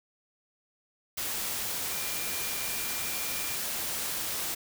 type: tone in noise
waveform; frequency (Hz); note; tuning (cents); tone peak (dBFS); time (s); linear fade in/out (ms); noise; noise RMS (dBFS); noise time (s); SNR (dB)
sine; 2385; D7; +26; -42; 1.91-3.57; 10; white; -33; 1.17-4.55; -12
effects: none

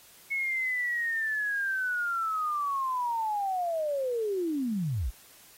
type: linear sweep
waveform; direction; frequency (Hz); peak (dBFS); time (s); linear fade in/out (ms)
sine; down; 2200 to 43.65; -27; 0.3-5.11; 20
effects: white hiss -55 dBFS RMS until 5.57 s + AAC 48 kbps

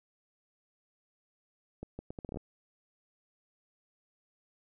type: accelerating click train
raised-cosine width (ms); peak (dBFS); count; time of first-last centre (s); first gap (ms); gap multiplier
2; -27; 10; 1.83-2.372; 160; 0.72
effects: none

